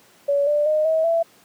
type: tone with pitch steps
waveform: sine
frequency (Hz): 567 / 590.4 / 614.8 / 640.1 / 666.5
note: C#5 / D5 / D#5 / D#5 / E5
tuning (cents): +39 / +9 / -21 / +49 / +19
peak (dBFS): -16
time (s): 0.28-1.23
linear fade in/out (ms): 10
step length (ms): 190
effects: pink hiss -53 dBFS RMS until 1.44 s + high-pass 200 Hz 12 dB/octave